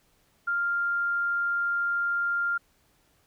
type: tone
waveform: sine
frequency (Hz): 1396.9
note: F6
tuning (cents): 0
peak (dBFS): -24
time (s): 0.47-2.58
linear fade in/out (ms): 10
effects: pink hiss -66 dBFS RMS until 3.26 s